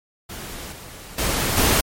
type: noise with level steps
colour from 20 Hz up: pink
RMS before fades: -34 / -39 / -22 / -17 dBFS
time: 0.29-1.81 s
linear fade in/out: 10 ms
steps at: 0.72 / 1.18 / 1.57 s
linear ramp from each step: 5 ms
effects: MP3 64 kbps